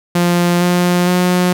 sawtooth tone with pitch steps, 174.61 / 177.25 / 179.93 Hz, F3 / F3 / F#3, 0 / +26 / -48 cents, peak -7 dBFS, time 0.15-1.53 s, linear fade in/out 5 ms, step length 460 ms, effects none

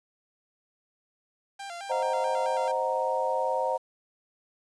sawtooth tone with vibrato, 740 Hz, F#5, in tune, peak -33 dBFS, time 1.59-2.72 s, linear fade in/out 10 ms, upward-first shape square, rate 4.6 Hz, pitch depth 120 cents each way
sine chord, C half-diminished seventh, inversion none, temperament equal, 523.3 / 622.3 / 740 / 932.3 Hz, C5 / Eb5 / Gb5 / Bb5, 0 / 0 / 0 / 0 cents, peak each -29 / -32 / -33 / -29 dBFS, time 1.89-3.78 s, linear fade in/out 20 ms
effects resampled to 22050 Hz + 9-bit

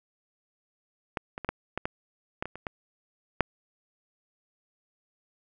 clicks, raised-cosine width 0.5 ms, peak -14 / -21 / -20 / -12 / -15 / -14 / -15 / -20 / -25 / -17 / -6 dBFS, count 11, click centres 1.172 / 1.379 / 1.447 / 1.49 / 1.776 / 1.855 / 2.425 / 2.456 / 2.556 / 2.668 / 3.407 s, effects none

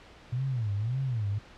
sine tone with vibrato, 116.54 Hz, A#2, in tune, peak -27 dBFS, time 0.32-1.39 s, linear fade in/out 10 ms, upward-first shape sine, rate 1.8 Hz, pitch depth 260 cents each way, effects pink hiss -52 dBFS RMS until 1.57 s + low-pass 4000 Hz 12 dB/octave

